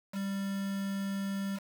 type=tone with quantisation; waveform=triangle; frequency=196.6 Hz; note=G3; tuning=5 cents sharp; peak=-30 dBFS; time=0.12-1.6 s; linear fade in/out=50 ms; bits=7; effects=none